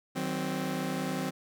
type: chord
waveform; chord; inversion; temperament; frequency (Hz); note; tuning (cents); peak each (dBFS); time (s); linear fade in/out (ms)
sawtooth; C diminished; first; just; 156.98 / 188.37 / 261.6; Eb3 / Gb3 / C4; +16 / +31 / 0; -33 / -31 / -30; 0.15-1.31; 20
effects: none